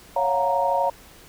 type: chord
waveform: sine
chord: Gb major seventh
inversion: second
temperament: equal with one note detuned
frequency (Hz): 554.4 / 698.5 / 730.6 / 932.3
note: Db5 / F5 / Gb5 / Bb5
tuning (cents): 0 / 0 / -22 / 0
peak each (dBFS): -24 / -26 / -28 / -22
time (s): 0.16-0.9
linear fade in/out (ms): 5
effects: pink hiss -48 dBFS RMS until 1.28 s